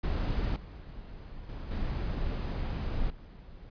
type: noise with level steps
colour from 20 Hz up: brown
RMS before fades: -29 / -44 / -39 / -32 / -48 dBFS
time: 0.03-3.7 s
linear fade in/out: 10 ms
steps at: 0.56 / 1.49 / 1.71 / 3.1 s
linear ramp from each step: 2 ms
effects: resampled to 11025 Hz